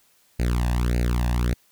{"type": "tone with flanger", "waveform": "sawtooth", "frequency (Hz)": 60.2, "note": "B1", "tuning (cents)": -44, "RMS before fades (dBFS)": -22, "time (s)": [0.39, 1.54], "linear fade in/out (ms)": 10, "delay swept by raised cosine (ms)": [0.44, 1.15], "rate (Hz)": 1.7, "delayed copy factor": 0.95, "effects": ["white hiss -61 dBFS RMS until 1.71 s"]}